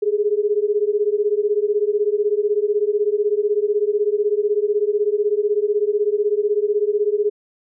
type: beating tone pair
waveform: sine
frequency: 408.2 / 424.2 Hz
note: G#4 / G#4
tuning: -30 / +37 cents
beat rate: 16 Hz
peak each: -19 dBFS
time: 0.02-7.3 s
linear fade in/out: 10 ms
effects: none